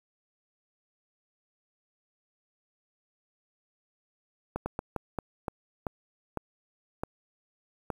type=slowing click train; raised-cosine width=1 ms; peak=-17 dBFS; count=10; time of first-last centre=4.56-7.902 s; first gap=100 ms; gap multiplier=1.31; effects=8-bit